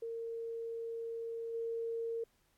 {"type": "tone with level steps", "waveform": "sine", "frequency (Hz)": 459, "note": "A#4", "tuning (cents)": -27, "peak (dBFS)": [-38, -35], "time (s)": [0.02, 2.24], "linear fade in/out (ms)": 5, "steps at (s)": 1.53, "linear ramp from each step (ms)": 20, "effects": ["pink hiss -74 dBFS RMS until 2.57 s", "AAC 64 kbps"]}